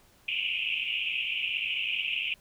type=band-pass noise; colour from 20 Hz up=pink; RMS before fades=-31 dBFS; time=0.28-2.34 s; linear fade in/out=2 ms; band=2400 to 3000 Hz; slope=96 dB/octave; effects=pink hiss -61 dBFS RMS until 2.4 s